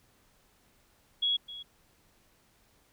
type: tone with echo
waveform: sine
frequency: 3338 Hz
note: G#7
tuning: 8 cents sharp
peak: -25 dBFS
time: 1.22-1.37 s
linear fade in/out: 10 ms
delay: 260 ms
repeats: 1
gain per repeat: -15 dB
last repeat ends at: 1.63 s
effects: pink hiss -66 dBFS RMS until 2.92 s